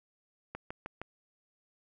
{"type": "click train", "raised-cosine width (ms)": 0.5, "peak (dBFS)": -24, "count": 4, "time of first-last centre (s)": [0.55, 1.016], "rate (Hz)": 6.44, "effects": []}